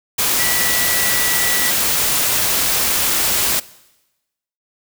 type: tone in noise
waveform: sine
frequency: 1953 Hz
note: B6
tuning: 20 cents flat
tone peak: -22 dBFS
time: 0.39-1.71 s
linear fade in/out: 10 ms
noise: white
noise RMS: -17 dBFS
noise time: 0.18-3.6 s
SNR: -8 dB
effects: noise-tail reverb RT60 1.0 s tail -20 dB re dry